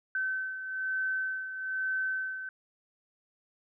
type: beating tone pair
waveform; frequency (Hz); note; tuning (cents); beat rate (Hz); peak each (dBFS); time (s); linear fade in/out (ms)
sine; 1532 / 1533.1; G6 / G6; -40 / -39; 1.1; -31 / -38; 0.15-2.49; 2
effects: none